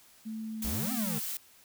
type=tone with pitch glide; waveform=sine; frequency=220 to 217.7 Hz; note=A3 to A3; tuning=0 to -18 cents; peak=-35 dBFS; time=0.25-1.2 s; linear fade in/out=20 ms; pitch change=-18 cents; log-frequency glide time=0.54-0.85 s
type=noise; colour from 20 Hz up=blue; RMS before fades=-36 dBFS; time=0.62-1.37 s; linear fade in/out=2 ms
type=exponential two-way sweep; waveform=square; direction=up then down; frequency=48.24 to 267.3 to 145.3 Hz; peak=-35 dBFS; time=0.64-1.19 s; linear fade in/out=10 ms; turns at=0.92 s
effects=white hiss -59 dBFS RMS until 1.64 s